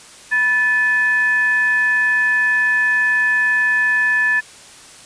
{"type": "tone with frequency modulation", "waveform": "sine", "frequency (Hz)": 1742, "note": "A6", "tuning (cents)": -18, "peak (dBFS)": -13, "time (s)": [0.31, 4.41], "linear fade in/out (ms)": 20, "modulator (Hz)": 762, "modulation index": 0.34, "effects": ["white hiss -41 dBFS RMS until 5.05 s", "resampled to 22050 Hz"]}